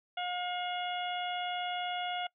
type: harmonic tone with a mistuned harmonic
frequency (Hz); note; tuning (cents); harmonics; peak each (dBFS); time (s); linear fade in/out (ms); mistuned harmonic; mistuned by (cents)
716; F5; +43; 1 / 2 / 3 / 4 / 5; -35 / -41 / -43 / -41 / -44; 0.17-2.27; 5; 5; -93
effects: noise-tail reverb RT60 0.1 s tail -23 dB re dry